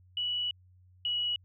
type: tone pair in turn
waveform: sine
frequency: 2943 / 2923 Hz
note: F#7 / F#7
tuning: -10 / -22 cents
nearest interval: unison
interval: 12 cents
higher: first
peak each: -29 / -28 dBFS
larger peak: second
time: 0.17-0.51 / 1.05-1.36 s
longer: first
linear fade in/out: 2 ms
effects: added 91 Hz sine -57 dBFS peak until 1.44 s